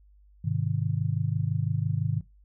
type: chord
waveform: sine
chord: Ab major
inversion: none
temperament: just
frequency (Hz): 103.83 / 129.78 / 155.74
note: Ab2 / C3 / Eb3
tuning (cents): 0 / -14 / +2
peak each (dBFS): -29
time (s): 0.44-2.21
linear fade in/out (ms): 10
effects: noise-tail reverb RT60 0.2 s tail -18 dB re dry + added 50 Hz sine -54 dBFS peak until 2.44 s